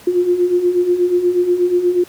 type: beating tone pair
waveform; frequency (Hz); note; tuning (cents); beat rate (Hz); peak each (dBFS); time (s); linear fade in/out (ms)
sine; 349.2 / 357.5; F4 / F4; 0 / +41; 8.3; -19 / -13; 0.07-2.04; 5
effects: pink hiss -42 dBFS RMS until 2.08 s + high-pass 80 Hz 12 dB/octave